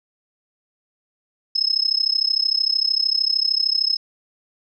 sine tone with amplitude modulation, 5180 Hz, E8, 31 cents flat, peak -13 dBFS, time 1.55-3.97 s, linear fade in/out 10 ms, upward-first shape sine, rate 33.2 Hz, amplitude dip 95%, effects none

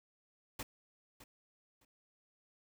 pink noise with echo, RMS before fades -42 dBFS, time 0.59-0.63 s, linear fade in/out 5 ms, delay 610 ms, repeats 2, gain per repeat -14 dB, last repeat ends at 1.85 s, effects none

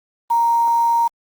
sine tone with quantisation, 932.3 Hz, A#5, in tune, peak -13 dBFS, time 0.3-1.08 s, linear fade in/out 10 ms, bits 6, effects Opus 32 kbps

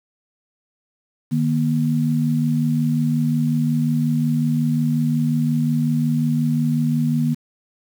sine tone pair together, 152.46 / 238 Hz, D#3 / A#3, -35 / +36 cents, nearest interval minor sixth, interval 771 cents, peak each -19 dBFS, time 1.31-7.35 s, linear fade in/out 20 ms, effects 7-bit

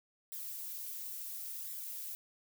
violet noise with flanger, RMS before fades -43 dBFS, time 0.32-2.15 s, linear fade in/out 0 ms, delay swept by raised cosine 0.54 to 5.44 ms, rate 0.72 Hz, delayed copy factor +0.5, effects none

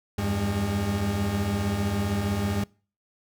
40% pulse tone cluster, 83.3 / 98.7 / 203.9 Hz, E2 / G2 / G#3, +19 / +12 / -32 cents, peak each -33 / -27 / -27 dBFS, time 0.18-2.64 s, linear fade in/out 5 ms, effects noise-tail reverb RT60 0.4 s tail -25 dB re dry

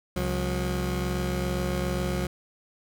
20% pulse tone pair together, 67.4 / 179.94 Hz, C#2 / F#3, -48 / -48 cents, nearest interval octave + perfect fourth, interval 1700 cents, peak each -24 dBFS, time 0.16-2.27 s, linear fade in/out 5 ms, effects none

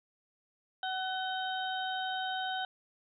harmonic tone with a mistuned harmonic, 751 Hz, F#5, 26 cents sharp, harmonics 1 / 2 / 4 / 5, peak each -35 / -38 / -41 / -42 dBFS, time 0.83-2.65 s, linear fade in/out 2 ms, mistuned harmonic 4, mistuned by +47 cents, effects none

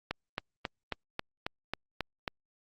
click train, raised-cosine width 0.3 ms, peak -16 dBFS, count 9, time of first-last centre 0.11-2.278 s, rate 3.69 Hz, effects Opus 48 kbps

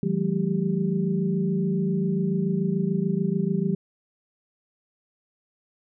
sine tone cluster, 157.3 / 184 / 211 / 393.5 Hz, D#3 / F#3 / G#3 / G4, +19 / -9 / +28 / +7 cents, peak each -28 / -24 / -29 / -30 dBFS, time 0.03-3.75 s, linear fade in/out 2 ms, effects none

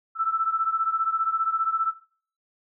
sine beating tone pair, 1318.5 / 1333.5 Hz, E6 / E6, 0 / +20 cents, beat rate 15 Hz, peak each -24 / -27 dBFS, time 0.15-1.94 s, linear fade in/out 50 ms, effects noise-tail reverb RT60 0.5 s tail -21 dB re dry

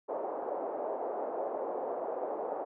pink band-pass noise, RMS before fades -36 dBFS, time 0.08-2.65 s, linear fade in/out 20 ms, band 440 to 760 Hz, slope 24 dB/octave, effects none

